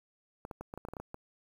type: clicks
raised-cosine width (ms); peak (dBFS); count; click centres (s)
1; -27; 11; 0.451 / 0.512 / 0.61 / 0.739 / 0.776 / 0.851 / 0.886 / 0.936 / 0.968 / 1 / 1.144
effects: 9-bit